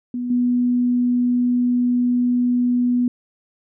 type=tone with level steps; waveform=sine; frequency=245.4 Hz; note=B3; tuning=11 cents flat; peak=-22 / -15 dBFS; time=0.14-3.08 s; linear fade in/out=2 ms; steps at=0.3 s; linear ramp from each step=5 ms; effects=none